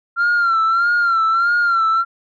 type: tone with vibrato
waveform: sine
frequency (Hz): 1373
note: F6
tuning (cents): -30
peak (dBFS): -11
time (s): 0.16-2.05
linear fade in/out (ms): 50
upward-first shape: sine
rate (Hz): 1.6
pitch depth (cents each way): 68
effects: tanh soft clip ceiling -11 dBFS